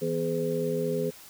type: tone cluster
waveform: sine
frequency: 163.1 / 247 / 419.2 / 509 Hz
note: E3 / B3 / G#4 / C5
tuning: -18 / 0 / +16 / -48 cents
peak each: -32 / -34 / -29 / -31 dBFS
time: 0.01-1.11 s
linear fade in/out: 20 ms
effects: white hiss -49 dBFS RMS until 1.29 s